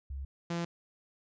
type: tone pair in turn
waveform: sine / sawtooth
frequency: 68.1 / 170.47 Hz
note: C#2 / F3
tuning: -30 / -42 cents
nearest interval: octave + major third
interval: 1588 cents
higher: second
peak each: -36 / -28 dBFS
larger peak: second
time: 0.1-0.25 / 0.5-0.65 s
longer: neither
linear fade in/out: 5 ms
effects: resampled to 16000 Hz